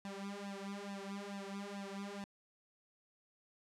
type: tone with flanger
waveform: sawtooth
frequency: 199.1 Hz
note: G3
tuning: 27 cents sharp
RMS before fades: -45 dBFS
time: 0.05-2.24 s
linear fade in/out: 0 ms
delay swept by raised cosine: 1.1 to 4.2 ms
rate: 2.3 Hz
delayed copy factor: +1
effects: low-pass 8000 Hz 12 dB/octave